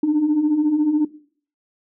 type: beating tone pair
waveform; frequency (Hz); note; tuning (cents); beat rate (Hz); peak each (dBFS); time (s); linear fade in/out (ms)
sine; 289.9 / 303.9; D4 / D#4; -22 / -41; 14; -21 / -15; 0.03-1.05; 5
effects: noise-tail reverb RT60 0.5 s tail -18 dB re dry + tanh soft clip ceiling -11 dBFS